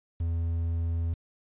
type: tone with quantisation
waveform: triangle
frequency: 83.5 Hz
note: E2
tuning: 23 cents sharp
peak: -24 dBFS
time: 0.2-1.14 s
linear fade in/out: 5 ms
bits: 9
effects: resampled to 8000 Hz